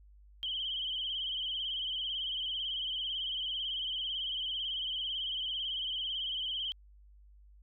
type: tone with vibrato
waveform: sine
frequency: 3105 Hz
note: G7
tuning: 17 cents flat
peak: -33 dBFS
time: 0.43-6.72 s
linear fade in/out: 0 ms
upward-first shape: sine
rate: 18 Hz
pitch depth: 77 cents each way
effects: added 50 Hz sine -55 dBFS peak until 7.62 s